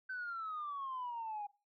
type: exponential sweep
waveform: sine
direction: down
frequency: 1540 to 810 Hz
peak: -38 dBFS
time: 0.09-1.47 s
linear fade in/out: 10 ms
effects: noise-tail reverb RT60 0.3 s tail -20 dB re dry + tanh soft clip ceiling -35 dBFS